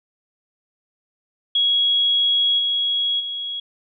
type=tone with level steps; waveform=sine; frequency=3322 Hz; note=G#7; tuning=in tune; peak=-15 / -18 / -25 dBFS; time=1.55-3.6 s; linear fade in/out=5 ms; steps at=2.58 / 3.19 s; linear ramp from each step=20 ms; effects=none